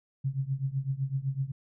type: tone with tremolo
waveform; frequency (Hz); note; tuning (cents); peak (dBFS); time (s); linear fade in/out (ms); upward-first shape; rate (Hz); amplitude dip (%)
sine; 135.3; C#3; -42; -24; 0.24-1.52; 10; triangle; 7.9; 95
effects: none